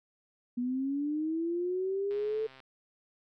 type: linear sweep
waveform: sine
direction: up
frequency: 240.7 to 443.6 Hz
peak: -29 dBFS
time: 0.57-2.47 s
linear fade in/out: 10 ms
type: click train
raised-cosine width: 0.3 ms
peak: -37 dBFS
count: 66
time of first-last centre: 2.11-2.602 s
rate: 132 Hz
effects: none